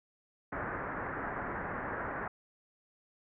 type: low-pass noise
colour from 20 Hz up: white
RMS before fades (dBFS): -38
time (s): 0.52-2.28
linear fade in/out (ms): 5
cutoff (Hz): 1800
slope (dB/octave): 48
effects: none